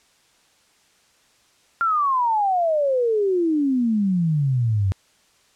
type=exponential sweep; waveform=sine; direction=down; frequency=1396.9 to 92.5 Hz; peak=-17 dBFS; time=1.81-4.92 s; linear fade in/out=0 ms; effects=white hiss -59 dBFS RMS until 5.55 s + low-pass 8000 Hz 12 dB/octave